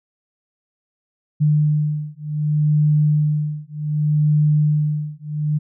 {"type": "beating tone pair", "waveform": "sine", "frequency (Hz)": [150.2, 150.86], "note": ["D3", "D3"], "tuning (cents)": [39, 47], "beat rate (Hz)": 0.66, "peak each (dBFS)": -18, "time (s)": [1.4, 5.59], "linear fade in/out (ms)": 20, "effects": []}